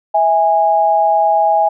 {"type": "tone pair together", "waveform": "sine", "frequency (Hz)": [652.8, 824], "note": ["E5", "G#5"], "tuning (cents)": [-17, -14], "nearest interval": "major third", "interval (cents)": 403, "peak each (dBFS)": [-14, -11], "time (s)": [0.14, 1.69], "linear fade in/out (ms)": 10, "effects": []}